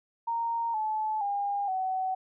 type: tone with pitch steps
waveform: sine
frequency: 927 / 864.9 / 807 / 753 Hz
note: A#5 / A5 / G#5 / F#5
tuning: -10 / -30 / -50 / +30 cents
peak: -27 dBFS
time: 0.27-2.15 s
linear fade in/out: 10 ms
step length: 470 ms
effects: none